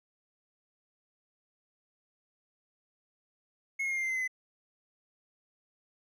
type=tone with pitch steps; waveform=triangle; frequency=2174 / 2152 / 2129 / 2107 / 2085 / 2064 / 2043 / 2021 Hz; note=C#7 / C7 / C7 / C7 / C7 / C7 / C7 / B6; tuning=-34 / +48 / +30 / +12 / -7 / -24 / -42 / +39 cents; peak=-28 dBFS; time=3.79-4.278 s; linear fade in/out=10 ms; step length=61 ms; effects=none